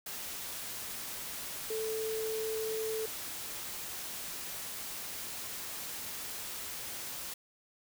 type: tone in noise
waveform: sine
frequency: 440 Hz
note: A4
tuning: in tune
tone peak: -33 dBFS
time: 1.7-3.06 s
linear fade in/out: 5 ms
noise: white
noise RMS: -41 dBFS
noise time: 0.06-7.34 s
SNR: +5 dB
effects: none